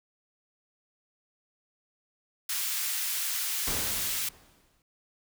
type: high-pass noise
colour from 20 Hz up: white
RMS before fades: -31 dBFS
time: 2.49-4.29 s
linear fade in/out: 5 ms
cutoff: 1600 Hz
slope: 12 dB/octave
type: noise with exponential decay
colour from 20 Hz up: pink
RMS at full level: -32 dBFS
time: 3.67-4.82 s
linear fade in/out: 1 ms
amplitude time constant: 250 ms
effects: none